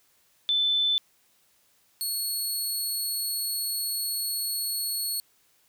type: tone pair in turn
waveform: sine / 15% pulse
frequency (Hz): 3520 / 4356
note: A7 / C#8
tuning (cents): 0 / -31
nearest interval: major third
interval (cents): 369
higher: second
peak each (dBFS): -21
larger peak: neither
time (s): 0.49-0.98 / 2.01-5.2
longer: second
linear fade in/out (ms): 0
effects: white hiss -65 dBFS RMS until 5.68 s